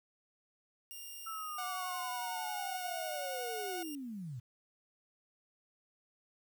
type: tone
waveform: 5% pulse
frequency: 2808 Hz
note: F7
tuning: 9 cents sharp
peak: -36 dBFS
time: 0.91-3.95 s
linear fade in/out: 0 ms
type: linear sweep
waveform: sine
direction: down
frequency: 1332 to 111.6 Hz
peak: -40 dBFS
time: 1.26-4.4 s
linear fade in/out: 10 ms
type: tone with vibrato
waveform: sawtooth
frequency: 731 Hz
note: F#5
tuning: 21 cents flat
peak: -36 dBFS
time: 1.58-3.83 s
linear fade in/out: 5 ms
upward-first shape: triangle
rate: 11 Hz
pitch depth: 24 cents each way
effects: 11-bit